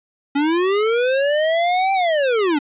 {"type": "linear two-way sweep", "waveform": "square", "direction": "up then down", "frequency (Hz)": [275.8, 785, 275.8], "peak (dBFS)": -16, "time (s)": [0.35, 2.59], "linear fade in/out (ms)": 10, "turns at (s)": 1.93, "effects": ["resampled to 8000 Hz", "9-bit"]}